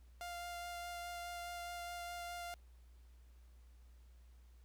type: tone with vibrato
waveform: sawtooth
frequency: 698.5 Hz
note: F5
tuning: in tune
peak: -40 dBFS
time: 0.21-2.54 s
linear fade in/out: 0 ms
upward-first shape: sine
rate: 4.8 Hz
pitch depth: 9 cents each way
effects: added 60 Hz sine -58 dBFS peak until 4.64 s + pink hiss -75 dBFS RMS until 4.64 s